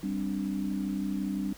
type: chord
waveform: sine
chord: G suspended fourth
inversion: none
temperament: equal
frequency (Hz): 196 / 261.6 / 293.7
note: G3 / C4 / D4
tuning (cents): 0 / 0 / 0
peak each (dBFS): -31 / -36 / -34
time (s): 0.03-1.53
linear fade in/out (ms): 5
effects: added 50 Hz sine -51 dBFS peak until 1.57 s + pink hiss -51 dBFS RMS until 1.57 s